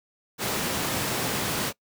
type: high-pass noise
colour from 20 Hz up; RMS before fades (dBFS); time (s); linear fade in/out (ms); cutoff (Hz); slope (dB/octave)
pink; -28; 0.38-1.73; 50; 120; 12
effects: noise-tail reverb RT60 0.1 s tail -23 dB re dry